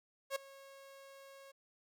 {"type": "tone with ADSR envelope", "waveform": "sawtooth", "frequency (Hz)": 547, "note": "C#5", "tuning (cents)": -23, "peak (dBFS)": -29, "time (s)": [0.3, 1.52], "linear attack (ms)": 57, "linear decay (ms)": 8, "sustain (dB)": -21, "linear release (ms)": 13, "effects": []}